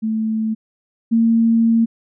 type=tone pair in turn; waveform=sine; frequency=220 / 228.3 Hz; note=A3 / A#3; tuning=0 / -36 cents; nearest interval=minor second; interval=64 cents; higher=second; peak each=-17 / -11 dBFS; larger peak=second; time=0.02-0.55 / 1.11-1.86 s; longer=second; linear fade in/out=20 ms; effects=none